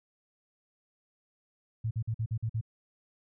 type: tone bursts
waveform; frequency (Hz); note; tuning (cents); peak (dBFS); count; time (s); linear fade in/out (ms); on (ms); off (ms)
sine; 112; A2; +31; -28; 7; 1.84-2.612; 10; 70; 47
effects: none